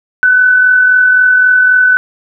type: tone with amplitude modulation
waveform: sine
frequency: 1502 Hz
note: F#6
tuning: 26 cents sharp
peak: -3 dBFS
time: 0.23-1.97 s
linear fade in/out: 0 ms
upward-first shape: sine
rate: 43.8 Hz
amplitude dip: 35%
effects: none